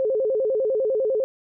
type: tone with vibrato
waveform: sine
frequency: 477.5 Hz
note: A#4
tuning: 42 cents sharp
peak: -19 dBFS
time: 0-1.24 s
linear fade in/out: 0 ms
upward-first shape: square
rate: 10 Hz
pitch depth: 180 cents each way
effects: none